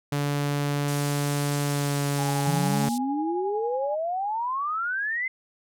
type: tone with pitch glide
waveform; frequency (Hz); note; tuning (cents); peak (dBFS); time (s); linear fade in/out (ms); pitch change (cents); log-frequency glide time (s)
sawtooth; 144 to 142.35; D3 to C#3; -34 to +46; -20; 0.12-2.89; 5; -20; 1.63-2
type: band-pass noise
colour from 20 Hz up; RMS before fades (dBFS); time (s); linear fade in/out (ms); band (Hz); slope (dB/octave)
white; -39; 0.88-2.98; 2; 3600 to 11000; 24
type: tone with tremolo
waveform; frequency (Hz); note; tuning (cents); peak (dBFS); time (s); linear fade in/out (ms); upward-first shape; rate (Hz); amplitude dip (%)
sine; 825; G#5; -12; -28; 2.18-3.96; 20; sine; 11; 45
type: exponential sweep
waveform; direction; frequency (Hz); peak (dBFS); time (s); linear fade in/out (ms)
sine; up; 155.56 to 2093; -25; 2.47-5.28; 5
effects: none